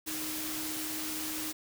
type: tone in noise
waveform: sine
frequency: 311.1 Hz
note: D#4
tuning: in tune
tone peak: -40 dBFS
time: 0.06-1.53 s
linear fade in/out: 20 ms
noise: white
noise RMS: -37 dBFS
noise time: 0.06-1.53 s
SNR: -6 dB
effects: none